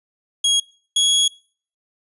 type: tone pair in turn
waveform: sawtooth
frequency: 3300 / 3334 Hz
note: G#7 / G#7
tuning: -12 / +6 cents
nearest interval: unison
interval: 18 cents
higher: second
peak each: -11 / -11 dBFS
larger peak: neither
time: 0.44-0.6 / 0.96-1.28 s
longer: second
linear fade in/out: 5 ms
effects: noise-tail reverb RT60 0.5 s tail -25 dB re dry + resampled to 24000 Hz